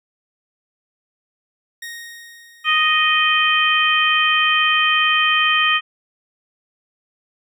sawtooth tone with exponential decay, 1864.7 Hz, A#6, in tune, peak -25 dBFS, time 1.82-3.62 s, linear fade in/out 5 ms, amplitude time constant 390 ms
harmonic tone, 622.3 Hz, D#5, in tune, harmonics 2 / 3 / 4 / 5, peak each -19 / -19 / -19 / -19 dBFS, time 2.64-5.81 s, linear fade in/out 50 ms
effects none

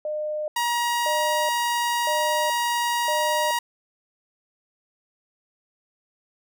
sine tone bursts, 607 Hz, D#5, 43 cents flat, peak -25 dBFS, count 4, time 0.05-3.51 s, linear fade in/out 2 ms, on 430 ms, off 580 ms
sawtooth tone, 951 Hz, A#5, 34 cents sharp, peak -18 dBFS, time 0.56-3.59 s, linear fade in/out 5 ms
effects none

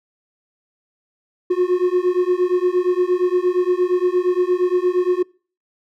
triangle beating tone pair, 357 / 365.6 Hz, F4 / F#4, +38 / -21 cents, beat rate 8.6 Hz, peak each -16 dBFS, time 1.5-5.23 s, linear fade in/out 10 ms, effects noise-tail reverb RT60 0.4 s tail -25 dB re dry

